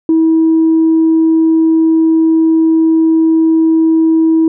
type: tone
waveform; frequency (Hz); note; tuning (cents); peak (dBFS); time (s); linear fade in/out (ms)
sine; 323; E4; -35; -5; 0.09-4.48; 2
effects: tanh soft clip ceiling -3 dBFS